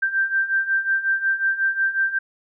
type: beating tone pair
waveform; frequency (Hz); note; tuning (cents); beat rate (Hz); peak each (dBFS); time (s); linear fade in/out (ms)
sine; 1568 / 1573.5; G6 / G6; 0 / +6; 5.5; -24 / -20; 0.02-2.19; 10
effects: none